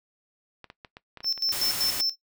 clicks, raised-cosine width 0.3 ms, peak -26 dBFS, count 9, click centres 0.643 / 0.701 / 0.848 / 0.969 / 1.173 / 1.205 / 1.245 / 1.377 / 1.491 s
triangle tone with tremolo, 5330 Hz, E8, 18 cents sharp, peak -21 dBFS, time 1.23-2.16 s, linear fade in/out 50 ms, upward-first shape square, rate 5.2 Hz, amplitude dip 80%
white noise, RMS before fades -31 dBFS, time 1.52-2.01 s, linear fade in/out 2 ms
effects noise-tail reverb RT60 0.1 s tail -18 dB re dry

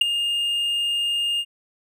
triangle tone with ADSR envelope, 2826 Hz, F7, 20 cents sharp, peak -8 dBFS, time 0.01-1.45 s, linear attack 5 ms, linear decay 11 ms, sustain -11 dB, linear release 55 ms, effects none

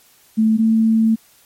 sine tone pair in turn, 220 / 222.9 Hz, A3 / A3, 0 / +23 cents, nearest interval unison, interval 23 cents, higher second, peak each -11 dBFS, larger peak neither, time 0.37-0.58 / 0.58-1.16 s, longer second, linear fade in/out 20 ms, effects white hiss -52 dBFS RMS until 1.45 s + MP3 64 kbps

